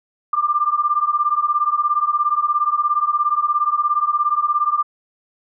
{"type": "beating tone pair", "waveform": "sine", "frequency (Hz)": [1182, 1199], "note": ["D6", "D6"], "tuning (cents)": [11, 36], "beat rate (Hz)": 17, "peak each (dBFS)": [-19, -18], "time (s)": [0.33, 4.83], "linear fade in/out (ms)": 5, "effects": []}